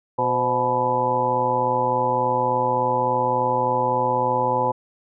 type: harmonic tone with a mistuned harmonic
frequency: 123.47 Hz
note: B2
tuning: in tune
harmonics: 1 / 2 / 3 / 4 / 5 / 6 / 7 / 8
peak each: -31 / -32 / -31 / -24 / -34 / -34 / -22 / -24 dBFS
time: 0.18-4.72 s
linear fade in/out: 10 ms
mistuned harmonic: 4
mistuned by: +65 cents
effects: none